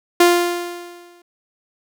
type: tone with exponential decay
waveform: sawtooth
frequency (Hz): 349.2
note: F4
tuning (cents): 0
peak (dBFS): -4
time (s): 0.2-1.22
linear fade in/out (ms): 5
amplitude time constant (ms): 220
effects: none